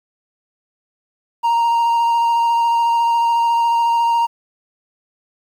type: tone with vibrato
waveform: triangle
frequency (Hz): 932.3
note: A#5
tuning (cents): 0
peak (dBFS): -11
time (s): 1.43-4.27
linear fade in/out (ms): 20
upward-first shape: square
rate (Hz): 14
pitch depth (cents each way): 9
effects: 8-bit